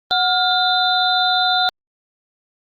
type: tone cluster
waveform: sine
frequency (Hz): 736 / 1412 / 3603 / 4013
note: F#5 / F6 / A7 / B7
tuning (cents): -9 / +19 / +40 / +27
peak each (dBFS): -18 / -21 / -20 / -21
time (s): 0.11-1.69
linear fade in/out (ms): 0
effects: Opus 24 kbps